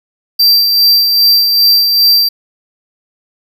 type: tone with tremolo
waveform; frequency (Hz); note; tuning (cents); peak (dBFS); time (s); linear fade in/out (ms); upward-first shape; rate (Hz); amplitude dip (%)
square; 4699; D8; 0; -5; 0.39-2.29; 10; sine; 2.5; 40
effects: none